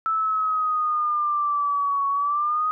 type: exponential two-way sweep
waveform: sine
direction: down then up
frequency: 1318.5 to 1113 to 1258 Hz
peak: -20 dBFS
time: 0.06-2.71 s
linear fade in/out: 0 ms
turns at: 2.08 s
effects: none